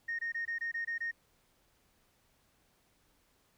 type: tone bursts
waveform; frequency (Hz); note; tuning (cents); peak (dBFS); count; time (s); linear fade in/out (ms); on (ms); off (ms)
sine; 1852; A#6; -12; -32; 8; 0.08-1.114; 10; 110; 22
effects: tanh soft clip ceiling -29 dBFS + pink hiss -71 dBFS RMS until 3.57 s